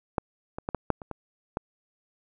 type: clicks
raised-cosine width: 1 ms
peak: -10 / -20 / -15 / -12 / -8 / -26 / -20 / -14 dBFS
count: 8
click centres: 0.182 / 0.585 / 0.689 / 0.747 / 0.903 / 1.018 / 1.113 / 1.571 s
effects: none